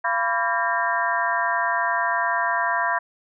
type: harmonic tone with a mistuned harmonic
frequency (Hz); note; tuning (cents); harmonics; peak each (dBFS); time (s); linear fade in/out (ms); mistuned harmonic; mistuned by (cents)
228.8; A#3; -32; 3 / 4 / 5 / 6 / 7 / 8; -27 / -24 / -29 / -33 / -26 / -28; 0.04-2.99; 10; 4; +140
effects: none